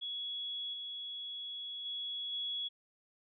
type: tone with level steps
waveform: sine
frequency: 3360 Hz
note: G#7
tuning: 19 cents sharp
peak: -37 / -40 / -37 / -35 dBFS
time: 0.01-2.69 s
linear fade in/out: 20 ms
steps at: 0.73 / 1.85 / 2.32 s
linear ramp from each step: 10 ms
effects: none